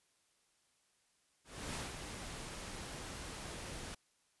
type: noise with ADSR envelope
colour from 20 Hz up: pink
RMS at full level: -41 dBFS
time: 1.44-3.95 s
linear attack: 300 ms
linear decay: 180 ms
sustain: -5 dB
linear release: 11 ms
effects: white hiss -75 dBFS RMS until 4.4 s + resampled to 24000 Hz